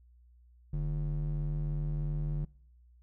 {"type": "ring-modulated tone", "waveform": "triangle", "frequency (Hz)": 94.9, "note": "F#2", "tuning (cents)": 44, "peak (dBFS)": -25, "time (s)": [0.73, 2.45], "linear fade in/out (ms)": 5, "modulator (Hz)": 53.4, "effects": ["noise-tail reverb RT60 0.7 s tail -26 dB re dry", "added 60 Hz sine -57 dBFS peak until 3.02 s"]}